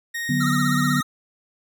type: tone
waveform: 40% pulse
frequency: 1864.7 Hz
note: A#6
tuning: in tune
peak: -25 dBFS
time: 0.14-1.02 s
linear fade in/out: 10 ms
type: chord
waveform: sine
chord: B minor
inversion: first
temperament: just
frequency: 148.16 / 185.21 / 246.9 Hz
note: D3 / F#3 / B3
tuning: +16 / +2 / 0 cents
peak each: -23 / -26 / -22 dBFS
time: 0.29-1.01 s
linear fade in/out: 5 ms
type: tone with vibrato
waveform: square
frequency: 1300 Hz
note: E6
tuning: 24 cents flat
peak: -26 dBFS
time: 0.4-1.03 s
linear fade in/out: 10 ms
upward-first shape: triangle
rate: 16 Hz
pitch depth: 130 cents each way
effects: none